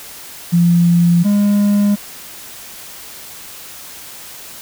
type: tone pair in turn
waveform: sine / triangle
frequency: 172.2 / 204.4 Hz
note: F3 / G#3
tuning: -24 / -27 cents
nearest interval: minor third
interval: 297 cents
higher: second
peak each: -8 dBFS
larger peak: neither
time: 0.52-1.24 / 1.24-1.96 s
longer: neither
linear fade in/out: 20 ms
effects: white hiss -34 dBFS RMS until 4.61 s